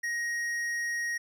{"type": "tone with tanh clipping", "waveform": "triangle", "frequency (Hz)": 1880, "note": "A#6", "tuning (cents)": 14, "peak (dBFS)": -31, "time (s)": [0.03, 1.18], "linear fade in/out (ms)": 10, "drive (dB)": 15, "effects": []}